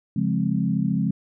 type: chord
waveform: sine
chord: Db major seventh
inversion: none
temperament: equal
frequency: 138.59 / 174.61 / 207.7 / 261.6 Hz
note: Db3 / F3 / Ab3 / C4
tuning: 0 / 0 / 0 / 0 cents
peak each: -27 / -24 / -24 / -28 dBFS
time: 0.16-1.11 s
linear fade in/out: 5 ms
effects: none